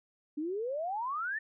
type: exponential sweep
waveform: sine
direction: up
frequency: 287.3 to 1833 Hz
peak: -32 dBFS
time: 0.37-1.39 s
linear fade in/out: 10 ms
effects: none